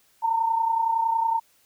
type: tone pair together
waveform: sine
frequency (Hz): 905 / 935.8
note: A5 / A#5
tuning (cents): +48 / +6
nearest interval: minor second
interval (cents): 58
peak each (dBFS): -21 / -28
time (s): 0.22-1.4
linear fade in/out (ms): 20
effects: white hiss -62 dBFS RMS until 1.65 s